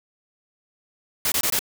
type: noise bursts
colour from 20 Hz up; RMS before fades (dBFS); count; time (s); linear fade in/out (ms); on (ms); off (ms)
white; -22; 4; 1.25-1.592; 2; 69; 22
effects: none